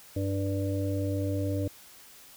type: harmonic tone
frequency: 98 Hz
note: G2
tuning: in tune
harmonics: 1 / 3 / 5 / 6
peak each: -29 / -32 / -37 / -37 dBFS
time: 0.16-1.68 s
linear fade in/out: 5 ms
effects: white hiss -52 dBFS RMS until 2.36 s